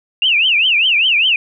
sine tone with vibrato, 2715 Hz, F7, 50 cents flat, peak -10 dBFS, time 0.22-1.36 s, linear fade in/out 2 ms, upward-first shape triangle, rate 5 Hz, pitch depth 280 cents each way, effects none

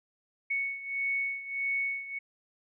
sine beating tone pair, 2217 / 2218.6 Hz, C#7 / C#7, 0 / +1 cents, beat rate 1.6 Hz, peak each -31 / -35 dBFS, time 0.5-2.19 s, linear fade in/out 10 ms, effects none

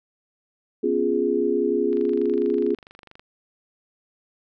sine chord, C# dominant seventh, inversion third, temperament equal, 246.9 / 277.2 / 349.2 / 415.3 Hz, B3 / C#4 / E#4 / G#4, 0 / 0 / 0 / 0 cents, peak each -27 / -27 / -24 / -22 dBFS, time 0.83-2.75 s, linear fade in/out 10 ms
click train, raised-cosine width 0.3 ms, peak -29 dBFS, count 32, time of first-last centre 1.93-3.195 s, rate 24.5 Hz
effects none

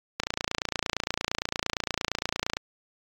click train, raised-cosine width 0.2 ms, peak -9 dBFS, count 69, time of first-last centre 0.2-2.569 s, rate 28.7 Hz, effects AAC 64 kbps

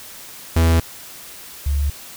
45% pulse / sine tone pair in turn, 82.41 / 71.2 Hz, E2 / C#2, 0 / +47 cents, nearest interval minor third, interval 253 cents, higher first, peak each -12 / -16 dBFS, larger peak first, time 0.56-0.8 / 1.66-1.9 s, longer neither, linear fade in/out 5 ms, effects white hiss -38 dBFS RMS until 2.16 s

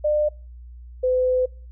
sine tone pair in turn, 600 / 508.1 Hz, D5 / B4, +37 / +49 cents, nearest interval minor third, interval 288 cents, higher first, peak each -17 dBFS, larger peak neither, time 0.04-0.29 / 1.03-1.46 s, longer second, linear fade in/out 10 ms, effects noise-tail reverb RT60 0.4 s tail -25 dB re dry + added 60 Hz sine -38 dBFS peak until 1.71 s

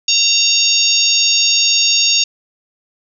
harmonic tone with a mistuned harmonic, 922 Hz, A#5, 19 cents flat, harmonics 3 / 4 / 5 / 6 / 7, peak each -17 / -17 / -17 / -17 / -17 dBFS, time 0.08-2.24 s, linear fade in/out 5 ms, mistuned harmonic 7, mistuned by +48 cents, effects none

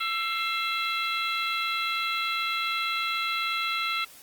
harmonic tone with a mistuned harmonic, 668 Hz, E5, 23 cents sharp, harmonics 2 / 3 / 4 / 5 / 6, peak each -30 / -32 / -33 / -34 / -35 dBFS, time 0-4.05 s, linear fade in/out 10 ms, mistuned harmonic 3, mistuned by +92 cents, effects white hiss -50 dBFS RMS until 4.22 s + Opus 32 kbps

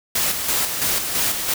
white noise with tremolo, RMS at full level -20 dBFS, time 0.15-1.54 s, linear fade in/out 5 ms, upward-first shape square, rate 3 Hz, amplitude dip 45%, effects none

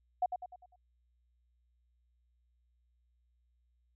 sine tone with echo, 724 Hz, F#5, 38 cents flat, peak -26 dBFS, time 0.22-0.26 s, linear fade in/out 5 ms, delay 100 ms, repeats 5, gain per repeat -7 dB, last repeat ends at 0.76 s, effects added 60 Hz sine -70 dBFS peak until 3.95 s

